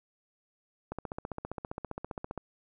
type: click train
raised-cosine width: 1 ms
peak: -22 dBFS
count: 23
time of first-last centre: 0.92-2.377 s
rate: 15.1 Hz
effects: none